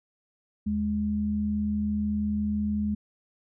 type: tone pair together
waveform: sine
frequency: 78.32 / 209.1 Hz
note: D#2 / G#3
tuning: +12 / +12 cents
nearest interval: octave + perfect fourth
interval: 1700 cents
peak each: -33 / -25 dBFS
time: 0.66-2.95 s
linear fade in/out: 10 ms
effects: none